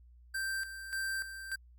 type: tone with tremolo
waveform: square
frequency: 1568 Hz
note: G6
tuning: in tune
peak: -34 dBFS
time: 0.34-1.56 s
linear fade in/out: 10 ms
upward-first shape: square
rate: 1.7 Hz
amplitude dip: 65%
effects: added 60 Hz sine -55 dBFS peak until 1.78 s + Opus 48 kbps